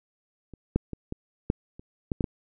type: clicks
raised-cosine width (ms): 3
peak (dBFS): -30 / -9 / -21 / -19 / -9 / -30 / -14 / -12 / -15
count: 9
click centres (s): 0.537 / 0.76 / 0.933 / 1.124 / 1.501 / 1.795 / 2.118 / 2.208 / 2.242
effects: none